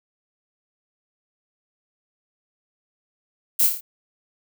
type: noise with echo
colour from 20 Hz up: violet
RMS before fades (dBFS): -18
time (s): 3.59-3.67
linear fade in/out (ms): 10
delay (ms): 28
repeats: 5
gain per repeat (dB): -4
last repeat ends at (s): 3.81
effects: none